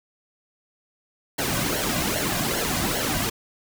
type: noise with flanger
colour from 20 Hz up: pink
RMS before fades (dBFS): -25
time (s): 1.38-3.3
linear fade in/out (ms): 10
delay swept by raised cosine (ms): 0.81 to 2.31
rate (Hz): 2.5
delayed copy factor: -0.7
effects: none